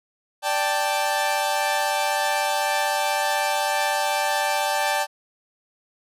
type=chord; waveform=sawtooth; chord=D suspended fourth; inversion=none; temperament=equal; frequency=587.3 / 784 / 880 Hz; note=D5 / G5 / A5; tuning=0 / 0 / 0 cents; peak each=-23 / -21 / -21 dBFS; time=0.42-5.07 s; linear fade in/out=50 ms; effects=resampled to 32000 Hz